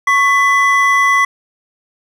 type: tone pair together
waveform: triangle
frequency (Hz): 1108.7 / 1999.6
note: C#6 / B6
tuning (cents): 0 / +21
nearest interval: minor seventh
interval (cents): 1021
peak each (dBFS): -10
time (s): 0.07-1.25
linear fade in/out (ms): 5
effects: none